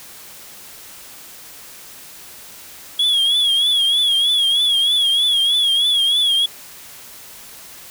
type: tone with vibrato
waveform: triangle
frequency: 3332 Hz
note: G#7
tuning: 5 cents sharp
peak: -12 dBFS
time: 2.99-6.46 s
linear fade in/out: 5 ms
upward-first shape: triangle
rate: 3.2 Hz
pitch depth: 93 cents each way
effects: white hiss -39 dBFS RMS until 7.9 s